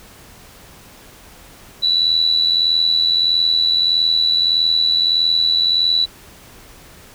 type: tone with amplitude modulation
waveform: sine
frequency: 3951 Hz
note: B7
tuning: in tune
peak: -10 dBFS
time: 1.82-6.06 s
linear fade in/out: 20 ms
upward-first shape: sine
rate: 81.6 Hz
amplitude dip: 60%
effects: pink hiss -43 dBFS RMS until 7.14 s

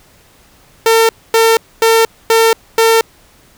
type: tone bursts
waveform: sawtooth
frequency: 452.3 Hz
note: A4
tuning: 48 cents sharp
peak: -3 dBFS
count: 5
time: 0.86-3.01 s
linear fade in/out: 2 ms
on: 230 ms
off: 250 ms
effects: pink hiss -47 dBFS RMS until 3.57 s

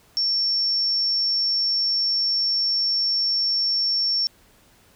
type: tone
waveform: sine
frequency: 5450 Hz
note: F8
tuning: 43 cents flat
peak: -19 dBFS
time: 0.17-4.27 s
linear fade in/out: 0 ms
effects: pink hiss -56 dBFS RMS until 4.95 s

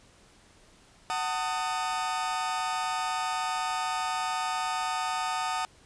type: chord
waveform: 40% pulse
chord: D# diminished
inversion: first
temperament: just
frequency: 746.7 / 896 / 1244.5 Hz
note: F#5 / A5 / D#6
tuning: +16 / +31 / 0 cents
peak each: -32 dBFS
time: 1.1-5.65 s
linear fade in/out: 0 ms
effects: pink hiss -58 dBFS RMS until 5.85 s + resampled to 22050 Hz

